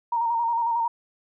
sine tone with vibrato, 931 Hz, A#5, 2 cents flat, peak -21 dBFS, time 0.12-0.88 s, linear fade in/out 5 ms, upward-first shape square, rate 11 Hz, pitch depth 30 cents each way, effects none

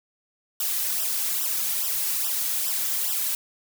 blue noise with flanger, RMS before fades -26 dBFS, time 0.6-3.35 s, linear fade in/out 2 ms, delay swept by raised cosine 0.45 to 2.85 ms, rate 2.4 Hz, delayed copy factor -1, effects none

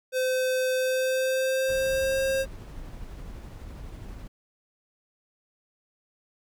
square tone with pitch glide, 514 to 534.6 Hz, C5 to C5, -31 to +37 cents, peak -24 dBFS, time 0.12-2.46 s, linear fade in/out 50 ms, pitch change +68 cents, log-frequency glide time 0.74-2.2 s
brown noise with tremolo, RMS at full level -39 dBFS, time 1.68-4.28 s, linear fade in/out 10 ms, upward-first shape triangle, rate 12 Hz, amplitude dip 25%
effects none

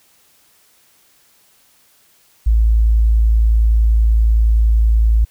sine tone, 55.3 Hz, A1, 9 cents sharp, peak -9 dBFS, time 2.46-5.25 s, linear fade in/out 10 ms, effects white hiss -54 dBFS RMS until 5.3 s

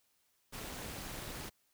pink noise with amplitude modulation, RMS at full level -41 dBFS, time 0.52-1.5 s, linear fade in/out 20 ms, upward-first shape sine, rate 235 Hz, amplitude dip 70%, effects white hiss -75 dBFS RMS until 1.73 s

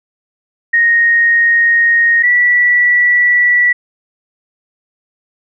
sine tone pair in turn, 1864.7 / 1953.1 Hz, A#6 / B6, 0 / -20 cents, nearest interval minor second, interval 80 cents, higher second, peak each -7 dBFS, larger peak neither, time 0.73-2.23 / 2.23-3.73 s, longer neither, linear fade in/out 10 ms, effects none

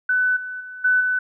sine tone with level steps, 1500 Hz, F#6, 23 cents sharp, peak -16 / -28 / -33 / -14 / -18 dBFS, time 0.09-1.19 s, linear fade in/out 5 ms, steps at 0.36 / 0.6 / 0.84 / 1 s, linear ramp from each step 10 ms, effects none

